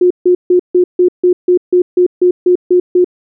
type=tone bursts; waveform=sine; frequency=359.5 Hz; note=F#4; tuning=50 cents flat; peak=-5 dBFS; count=13; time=0.01-3.045 s; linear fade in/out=5 ms; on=95 ms; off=150 ms; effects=none